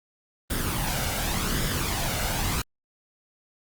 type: noise with flanger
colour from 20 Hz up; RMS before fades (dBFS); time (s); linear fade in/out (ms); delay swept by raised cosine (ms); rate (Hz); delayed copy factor
pink; -27; 0.5-2.62; 5; 0.57 to 1.41; 0.88; +0.5
effects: Opus 32 kbps